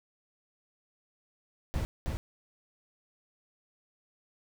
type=noise with echo; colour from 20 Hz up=brown; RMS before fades=-31 dBFS; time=1.74-1.85 s; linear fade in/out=0 ms; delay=320 ms; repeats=1; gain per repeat=-2 dB; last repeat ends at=2.17 s; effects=none